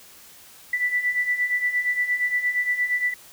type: beating tone pair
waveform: sine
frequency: 1969 / 1977.6 Hz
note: B6 / B6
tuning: -6 / +2 cents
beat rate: 8.6 Hz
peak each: -27 / -22 dBFS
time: 0.73-3.14 s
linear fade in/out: 5 ms
effects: white hiss -48 dBFS RMS until 3.32 s